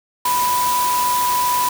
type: tone in noise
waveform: sine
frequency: 987.8 Hz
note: B5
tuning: in tune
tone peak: -16 dBFS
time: 0.25-1.69 s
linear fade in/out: 5 ms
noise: white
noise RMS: -24 dBFS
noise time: 0.25-1.69 s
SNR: +5 dB
effects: none